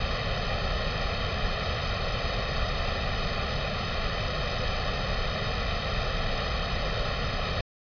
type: noise with comb filter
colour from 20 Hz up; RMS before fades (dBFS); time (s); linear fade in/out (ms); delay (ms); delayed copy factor
pink; -28; 0-7.61; 5; 1.6; +0.8
effects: resampled to 11025 Hz